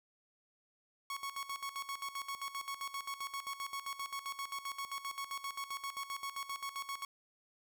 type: tone with tremolo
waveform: sawtooth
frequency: 1106 Hz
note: C#6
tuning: 4 cents flat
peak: -34 dBFS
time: 1.1-7.05 s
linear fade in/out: 2 ms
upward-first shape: square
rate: 7.6 Hz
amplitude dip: 75%
effects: none